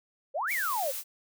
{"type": "exponential two-way sweep", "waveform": "sine", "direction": "up then down", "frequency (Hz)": [505, 2349, 505], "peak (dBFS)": -28, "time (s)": [0.34, 0.92], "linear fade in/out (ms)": 20, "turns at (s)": 0.52}
{"type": "noise", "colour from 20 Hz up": "blue", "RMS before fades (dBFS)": -36, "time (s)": [0.47, 1.04], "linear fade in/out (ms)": 50}
{"effects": []}